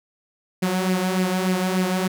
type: tone with flanger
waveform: sawtooth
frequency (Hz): 185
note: F#3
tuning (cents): 0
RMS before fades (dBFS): -22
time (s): 0.62-2.08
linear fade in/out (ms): 10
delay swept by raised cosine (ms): 0.39 to 4.19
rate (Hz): 3.4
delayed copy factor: +0.55
effects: none